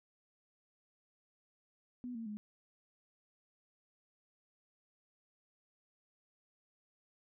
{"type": "tone with pitch steps", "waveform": "sine", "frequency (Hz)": [246.9, 227.7, 210], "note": ["B3", "A#3", "G#3"], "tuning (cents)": [0, -40, 19], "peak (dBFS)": -40, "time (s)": [2.04, 2.37], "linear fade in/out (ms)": 0, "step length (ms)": 110, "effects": []}